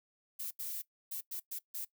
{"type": "noise bursts at uneven times", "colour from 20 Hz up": "violet", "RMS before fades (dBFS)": -40, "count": 6, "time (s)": [[0.39, 0.51], [0.59, 0.82], [1.11, 1.21], [1.31, 1.4], [1.51, 1.59], [1.74, 1.85]], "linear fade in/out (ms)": 10, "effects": ["noise-tail reverb RT60 0.1 s tail -19 dB re dry"]}